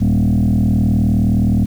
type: tone with frequency modulation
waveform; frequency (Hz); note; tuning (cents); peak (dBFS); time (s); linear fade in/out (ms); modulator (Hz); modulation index
sine; 153.1; D#3; -28; -9; 0-1.66; 20; 39.4; 2.4
effects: tanh soft clip ceiling -9 dBFS + 7-bit